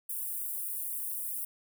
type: high-pass noise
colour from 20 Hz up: white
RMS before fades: -36 dBFS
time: 0.09-1.45 s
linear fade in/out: 5 ms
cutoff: 9100 Hz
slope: 48 dB/octave
effects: none